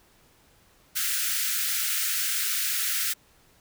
white high-pass noise, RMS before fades -27 dBFS, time 0.95-3.14 s, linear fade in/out 20 ms, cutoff 1300 Hz, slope 96 dB/octave, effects pink hiss -60 dBFS RMS until 3.6 s

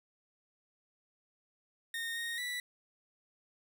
30% pulse tone with pitch steps, 1842 / 1859 / 1963 Hz, A#6 / A#6 / B6, -21 / -5 / -11 cents, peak -33 dBFS, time 1.94-2.6 s, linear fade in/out 2 ms, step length 220 ms, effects none

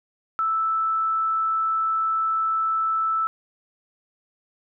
sine tone, 1317 Hz, E6, 2 cents flat, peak -20 dBFS, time 0.39-3.27 s, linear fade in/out 0 ms, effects none

